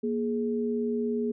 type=tone pair together; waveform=sine; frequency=236.1 / 419.1 Hz; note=A#3 / G#4; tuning=+22 / +16 cents; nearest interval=minor seventh; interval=994 cents; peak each=-28 / -29 dBFS; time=0.03-1.32 s; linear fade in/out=10 ms; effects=none